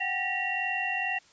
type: tone cluster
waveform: sine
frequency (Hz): 739 / 781 / 1821 / 1926 / 2750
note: F#5 / G5 / A#6 / B6 / F7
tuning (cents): -2 / -7 / -41 / -44 / -27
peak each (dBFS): -36 / -36 / -39 / -32 / -31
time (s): 0-1.19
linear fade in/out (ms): 10
effects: white hiss -59 dBFS RMS until 1.32 s + resampled to 16000 Hz